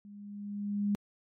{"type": "tone with level ramp", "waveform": "sine", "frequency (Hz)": 204.1, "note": "G#3", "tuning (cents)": -30, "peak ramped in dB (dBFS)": [-47, -25], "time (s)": [0.05, 0.95], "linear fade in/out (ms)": 0, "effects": ["MP3 64 kbps"]}